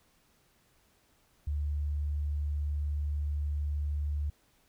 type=tone; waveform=sine; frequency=73.42 Hz; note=D2; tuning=in tune; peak=-29 dBFS; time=1.47-4.3 s; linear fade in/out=5 ms; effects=pink hiss -68 dBFS RMS until 4.68 s